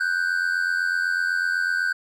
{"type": "tone pair together", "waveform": "triangle", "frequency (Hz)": [1480, 1568], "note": ["F#6", "G6"], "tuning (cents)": [0, 0], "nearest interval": "minor second", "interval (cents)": 100, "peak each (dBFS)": -22, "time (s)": [0, 1.93], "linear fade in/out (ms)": 10, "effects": []}